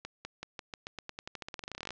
accelerating click train, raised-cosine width 0.2 ms, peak -22 dBFS, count 26, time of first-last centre 0.05-1.906 s, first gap 200 ms, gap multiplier 0.9, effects low-pass 6000 Hz 12 dB/octave

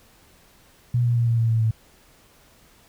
sine tone with pitch steps, 121.3 / 119.56 / 117.85 / 116.16 / 114.49 / 112.85 / 111.23 Hz, B2 / A#2 / A#2 / A#2 / A#2 / A2 / A2, -31 / +44 / +19 / -6 / -31 / +44 / +19 cents, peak -17 dBFS, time 0.94-1.71 s, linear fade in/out 5 ms, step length 110 ms, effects pink hiss -55 dBFS RMS until 2.88 s

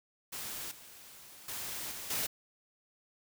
white noise with level steps, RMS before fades -41 / -53 / -40 / -43 / -34 dBFS, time 0.32-2.27 s, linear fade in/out 10 ms, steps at 0.71 / 1.48 / 1.91 / 2.1 s, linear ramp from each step 5 ms, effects none

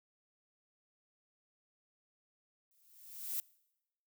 violet noise with exponential growth, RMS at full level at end -35 dBFS, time 2.71-3.4 s, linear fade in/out 1 ms, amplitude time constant 150 ms, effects noise-tail reverb RT60 0.9 s tail -24 dB re dry

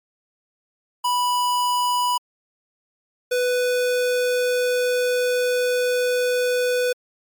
square tone pair in turn, 984 / 496.1 Hz, B5 / B4, -7 / +8 cents, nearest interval octave, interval 1185 cents, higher first, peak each -19 dBFS, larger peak neither, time 1.04-2.18 / 3.31-6.93 s, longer second, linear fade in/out 10 ms, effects MP3 96 kbps

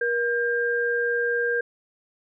sine tone pair together, 475.7 / 1600 Hz, A#4 / G6, +35 / +35 cents, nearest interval octave + major sixth, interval 2100 cents, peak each -24 dBFS, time 0.01-1.61 s, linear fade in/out 5 ms, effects none

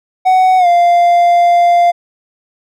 triangle tone with pitch glide, 746 to 696 Hz, F#5 to F5, +14 to -6 cents, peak -4 dBFS, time 0.25-1.92 s, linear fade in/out 20 ms, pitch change -120 cents, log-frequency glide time 0.58-0.67 s, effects none

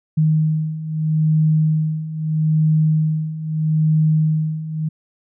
sine beating tone pair, 155.56 / 156.34 Hz, D#3 / D#3, 0 / +9 cents, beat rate 0.78 Hz, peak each -20 / -16 dBFS, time 0.17-4.89 s, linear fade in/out 10 ms, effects none

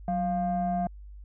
sine tone pair together, 185.01 / 698.5 Hz, F#3 / F5, 0 / 0 cents, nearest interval octave + major seventh, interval 2300 cents, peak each -27 / -26 dBFS, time 0.08-0.87 s, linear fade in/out 2 ms, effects tanh soft clip ceiling -21 dBFS + added 50 Hz sine -42 dBFS peak until 1.24 s

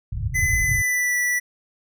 white low-pass noise, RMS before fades -25 dBFS, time 0.12-0.82 s, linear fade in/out 10 ms, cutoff 130 Hz, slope 48 dB/octave
square tone with pitch glide, 2020 to 1961.4 Hz, B6 to B6, +39 to -12 cents, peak -20 dBFS, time 0.34-1.4 s, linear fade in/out 20 ms, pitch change -51 cents, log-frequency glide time 0.6-1.17 s
effects none

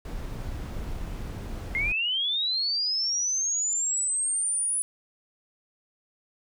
brown noise, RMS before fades -34 dBFS, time 0.05-1.92 s, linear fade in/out 2 ms
sine linear sweep, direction up, 2081 to 9956 Hz, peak -24 dBFS, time 1.75-4.82 s, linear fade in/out 0 ms
effects none

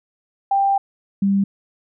sine tone pair in turn, 790 / 197.5 Hz, G5 / G3, +13 / +13 cents, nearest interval 2 octaves, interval 2400 cents, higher first, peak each -14 dBFS, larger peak neither, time 0.51-0.78 / 1.22-1.44 s, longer first, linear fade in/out 5 ms, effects none

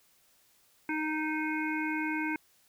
harmonic tone, 310 Hz, D#4, 6 cents flat, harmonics 1 / 3 / 5 / 7 / 8, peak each -32 / -38 / -37 / -37 / -42 dBFS, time 0.89-2.36 s, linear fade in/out 2 ms, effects white hiss -66 dBFS RMS until 2.68 s

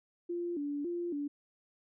sine tone with vibrato, 316.4 Hz, D#4, 29 cents sharp, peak -33 dBFS, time 0.29-1.28 s, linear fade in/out 10 ms, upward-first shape square, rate 1.8 Hz, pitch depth 160 cents each way, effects none

